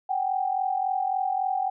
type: tone pair together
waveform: sine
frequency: 755.4 / 799 Hz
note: F#5 / G5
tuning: +36 / +33 cents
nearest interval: minor second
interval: 97 cents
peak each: -25 / -28 dBFS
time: 0.09-1.7 s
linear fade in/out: 10 ms
effects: none